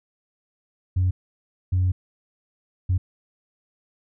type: tone bursts at uneven times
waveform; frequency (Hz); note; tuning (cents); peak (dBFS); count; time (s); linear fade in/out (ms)
sine; 91.6; F#2; -17; -16; 3; 0.96-1.11 / 1.72-1.92 / 2.89-2.98; 10
effects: tanh soft clip ceiling -15 dBFS